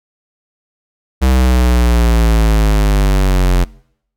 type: linear sweep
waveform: square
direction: down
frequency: 65.41 to 44.07 Hz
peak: -9 dBFS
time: 1.21-3.65 s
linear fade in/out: 20 ms
effects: noise-tail reverb RT60 0.7 s tail -24 dB re dry